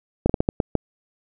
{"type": "slowing click train", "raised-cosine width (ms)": 2, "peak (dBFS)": -5, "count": 7, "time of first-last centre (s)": [0.26, 0.753], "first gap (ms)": 35, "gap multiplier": 1.34, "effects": []}